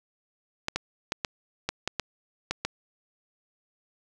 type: clicks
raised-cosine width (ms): 0.2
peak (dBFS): -10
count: 9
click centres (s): 0.684 / 0.76 / 1.121 / 1.248 / 1.69 / 1.876 / 1.997 / 2.51 / 2.65
effects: none